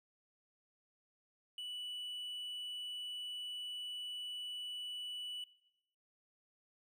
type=tone; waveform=triangle; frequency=2960 Hz; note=F#7; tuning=in tune; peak=-40 dBFS; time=1.58-5.44 s; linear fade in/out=2 ms; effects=noise-tail reverb RT60 0.9 s tail -19 dB re dry